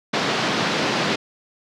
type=band-pass noise; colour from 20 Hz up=pink; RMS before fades=-22 dBFS; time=0.13-1.16 s; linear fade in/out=10 ms; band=160 to 5100 Hz; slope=24 dB/octave; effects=none